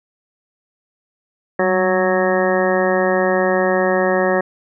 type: harmonic tone with a mistuned harmonic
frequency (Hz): 185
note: F#3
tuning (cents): 0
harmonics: 1 / 2 / 3 / 4 / 5 / 6 / 7 / 9 / 10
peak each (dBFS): -23 / -19 / -18 / -23 / -28 / -27 / -30 / -26 / -24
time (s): 1.59-4.41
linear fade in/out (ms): 5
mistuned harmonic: 1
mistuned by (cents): +56
effects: none